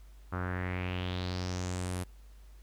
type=tone with low-pass filter sweep; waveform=sawtooth; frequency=90.7 Hz; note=F#2; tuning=34 cents flat; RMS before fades=-35 dBFS; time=0.32-2.04 s; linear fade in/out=10 ms; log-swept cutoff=1300 to 11000 Hz; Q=4; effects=added 50 Hz sine -50 dBFS peak until 2.62 s + pink hiss -66 dBFS RMS until 2.62 s